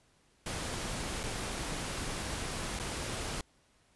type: noise with dropouts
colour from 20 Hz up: pink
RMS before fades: -37 dBFS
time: 0.46-3.41 s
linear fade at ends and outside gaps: 2 ms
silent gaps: 1.233-1.237 / 2.791-2.797 s
effects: pink hiss -68 dBFS RMS until 3.95 s + resampled to 24000 Hz